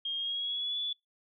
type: tone with pitch glide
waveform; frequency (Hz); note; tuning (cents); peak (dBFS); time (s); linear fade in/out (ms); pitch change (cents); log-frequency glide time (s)
sine; 3230 to 3442; G#7 to A7; -49 to -39; -31; 0.05-0.93; 5; +110; 0.17-0.78
effects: noise-tail reverb RT60 0.2 s tail -24 dB re dry